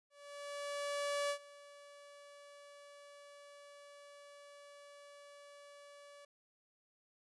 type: tone with ADSR envelope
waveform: sawtooth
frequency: 574 Hz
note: D5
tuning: 40 cents flat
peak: -30 dBFS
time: 0.1-6.25 s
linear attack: 1200 ms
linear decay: 82 ms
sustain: -21 dB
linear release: 4 ms
effects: resampled to 24000 Hz